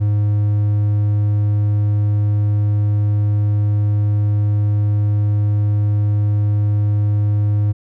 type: tone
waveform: triangle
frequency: 103.8 Hz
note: G#2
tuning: in tune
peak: -11 dBFS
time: 0-7.73 s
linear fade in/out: 20 ms
effects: none